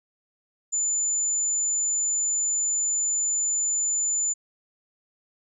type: tone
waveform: sine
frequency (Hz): 7040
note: A8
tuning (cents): 0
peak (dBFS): -22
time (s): 0.72-4.34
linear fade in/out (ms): 20
effects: none